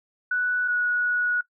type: tone pair in turn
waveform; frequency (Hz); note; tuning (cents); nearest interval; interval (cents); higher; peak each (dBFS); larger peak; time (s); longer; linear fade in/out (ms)
sine; 1480 / 1462.2; F#6 / F#6; 0 / -21; unison; 21; first; -21 / -21; neither; 0.31-0.68 / 0.68-1.41; second; 5
effects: noise-tail reverb RT60 0.1 s tail -19 dB re dry